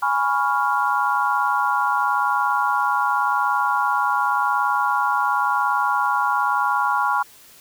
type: chord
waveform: sine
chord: C# dominant seventh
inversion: second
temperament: equal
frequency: 830.6 / 987.8 / 1108.7 / 1396.9 Hz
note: G#5 / B5 / C#6 / E#6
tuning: 0 / 0 / 0 / 0 cents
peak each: -23 dBFS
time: 0.02-7.23 s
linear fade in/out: 10 ms
effects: white hiss -48 dBFS RMS until 7.6 s